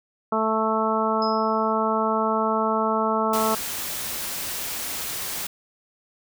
harmonic tone, 220 Hz, A3, in tune, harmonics 1 / 2 / 3 / 4 / 5 / 6, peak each -27 / -27 / -27 / -27 / -27 / -27 dBFS, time 0.32-3.55 s, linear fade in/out 5 ms
sine tone with exponential decay, 5100 Hz, D#8, 42 cents sharp, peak -28 dBFS, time 1.22-1.73 s, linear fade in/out 2 ms, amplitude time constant 110 ms
white noise, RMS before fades -30 dBFS, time 3.33-5.47 s, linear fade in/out 5 ms
effects none

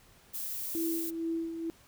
violet noise, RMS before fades -37 dBFS, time 0.33-1.11 s, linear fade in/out 20 ms
sine tone with tremolo, 329.6 Hz, E4, in tune, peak -29 dBFS, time 0.75-1.7 s, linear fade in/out 0 ms, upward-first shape sine, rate 2.2 Hz, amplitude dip 55%
effects pink hiss -60 dBFS RMS until 1.87 s

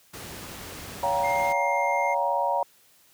pink noise, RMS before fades -39 dBFS, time 0.13-1.53 s, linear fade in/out 10 ms
sine chord, G half-diminished seventh, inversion second, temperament just, 564.5 / 705.6 / 784 / 940.8 Hz, Db5 / F5 / G5 / Bb5, +31 / +18 / 0 / +16 cents, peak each -28 / -29 / -31 / -25 dBFS, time 1.03-2.63 s, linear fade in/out 2 ms
triangle tone, 2117 Hz, C7, 20 cents sharp, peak -28 dBFS, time 1.23-2.15 s, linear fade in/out 20 ms
effects white hiss -59 dBFS RMS until 3.13 s + high-pass 60 Hz 12 dB/octave

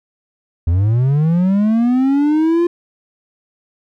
triangle linear sweep, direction up, 79.7 to 350 Hz, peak -9 dBFS, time 0.67-2.67 s, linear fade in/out 5 ms, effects none

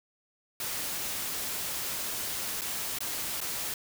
white noise with dropouts, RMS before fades -34 dBFS, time 0.6-3.74 s, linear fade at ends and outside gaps 2 ms, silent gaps 2.611-2.617 / 2.987-3.005 / 3.405-3.413 s, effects none

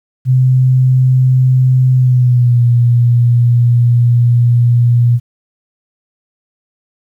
sine tone with pitch glide, 128.6 to 119.99 Hz, C3 to B2, -30 to -50 cents, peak -6 dBFS, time 0.25-5.2 s, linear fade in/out 50 ms, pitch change -120 cents, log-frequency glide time 1.92-2.62 s, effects 8-bit

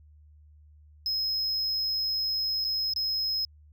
triangle tone with dropouts, 5130 Hz, E8, 48 cents flat, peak -25 dBFS, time 1.06-3.45 s, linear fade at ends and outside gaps 1 ms, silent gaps 2.643-2.648 / 2.936-2.961 s, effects added 75 Hz sine -52 dBFS peak until 3.72 s

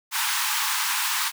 pink high-pass noise, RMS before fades -25 dBFS, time 0.11-1.32 s, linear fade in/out 50 ms, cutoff 850 Hz, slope 96 dB/octave, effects none

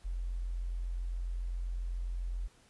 sine tone, 43.69 Hz, F1, 1 cent sharp, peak -33 dBFS, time 0.04-2.48 s, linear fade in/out 20 ms, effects pink hiss -64 dBFS RMS until 2.69 s + resampled to 24000 Hz

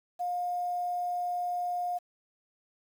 sine tone with quantisation, 711 Hz, F5, 31 cents sharp, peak -29 dBFS, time 0.19-1.99 s, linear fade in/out 20 ms, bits 9, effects none

